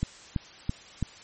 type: click train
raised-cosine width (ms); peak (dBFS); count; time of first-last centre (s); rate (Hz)
5; -14; 4; 0.03-1.027; 3.01
effects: white hiss -49 dBFS RMS until 1.23 s + MP3 32 kbps